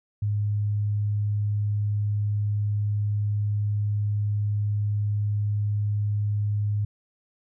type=tone; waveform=sine; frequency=103.83 Hz; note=G#2; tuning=in tune; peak=-22 dBFS; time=0.22-6.85 s; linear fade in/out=5 ms; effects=none